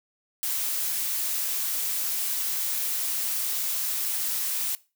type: noise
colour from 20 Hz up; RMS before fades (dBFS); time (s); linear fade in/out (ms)
blue; -28; 0.43-4.75; 0
effects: noise-tail reverb RT60 0.3 s tail -20 dB re dry